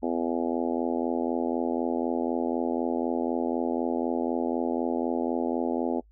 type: harmonic tone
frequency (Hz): 84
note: E2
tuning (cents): +33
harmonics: 3 / 4 / 5 / 6 / 7 / 8 / 9 / 10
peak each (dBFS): -29 / -31 / -33 / -35 / -36 / -37 / -38 / -39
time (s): 0.02-6.01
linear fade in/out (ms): 20
effects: noise-tail reverb RT60 0.1 s tail -25 dB re dry + added 52 Hz sine -54 dBFS peak until 6.11 s